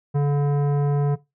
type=tone with tanh clipping; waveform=sine; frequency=143.7 Hz; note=D3; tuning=37 cents flat; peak=-19 dBFS; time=0.14-1.16 s; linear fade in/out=20 ms; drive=14 dB; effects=noise-tail reverb RT60 0.2 s tail -18 dB re dry